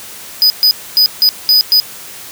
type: tone bursts at uneven times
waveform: square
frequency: 4979 Hz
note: D#8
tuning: in tune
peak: -6 dBFS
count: 6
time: 0.42-0.5 / 0.63-0.71 / 0.97-1.06 / 1.22-1.29 / 1.49-1.61 / 1.72-1.8 s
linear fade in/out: 0 ms
effects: white hiss -31 dBFS RMS until 2.31 s + high-pass 60 Hz 12 dB/octave